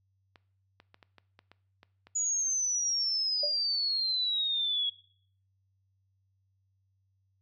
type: clicks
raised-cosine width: 0.3 ms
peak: -36 dBFS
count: 9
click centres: 0.358 / 0.801 / 0.944 / 1.028 / 1.183 / 1.391 / 1.516 / 1.831 / 2.07 s
type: exponential sweep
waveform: sine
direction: down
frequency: 6890 to 3322 Hz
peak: -27 dBFS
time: 2.15-4.9 s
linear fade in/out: 10 ms
type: tone with exponential decay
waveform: sine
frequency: 588 Hz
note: D5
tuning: 2 cents sharp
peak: -29 dBFS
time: 3.43-3.59 s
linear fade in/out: 5 ms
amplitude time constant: 34 ms
effects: noise-tail reverb RT60 0.6 s tail -19 dB re dry + added 96 Hz sine -70 dBFS peak until 7.41 s